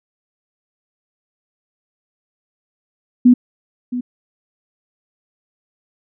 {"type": "tone with echo", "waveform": "sine", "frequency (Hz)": 246.9, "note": "B3", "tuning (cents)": 0, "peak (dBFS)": -5, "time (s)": [3.25, 3.34], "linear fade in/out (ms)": 10, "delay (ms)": 670, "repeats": 1, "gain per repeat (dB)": -14, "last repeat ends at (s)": 4.01, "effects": []}